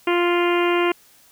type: harmonic tone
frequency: 349.2 Hz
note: F4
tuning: in tune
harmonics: 1 / 2 / 3 / 4 / 5 / 6 / 7 / 8 / 9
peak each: -18 / -27 / -25 / -29 / -33 / -29 / -30 / -30 / -38 dBFS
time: 0.07-0.92 s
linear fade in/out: 5 ms
effects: white hiss -53 dBFS RMS until 1.31 s